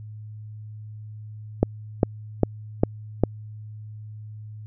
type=click train; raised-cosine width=2 ms; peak=-3 dBFS; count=5; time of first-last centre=1.63-3.236 s; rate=2.49 Hz; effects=added 107 Hz sine -36 dBFS peak until 4.66 s